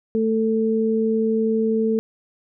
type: tone pair together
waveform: sine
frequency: 221.1 / 443.9 Hz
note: A3 / A4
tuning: +9 / +15 cents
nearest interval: octave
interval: 1206 cents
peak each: -20 dBFS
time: 0.15-1.99 s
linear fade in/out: 0 ms
effects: none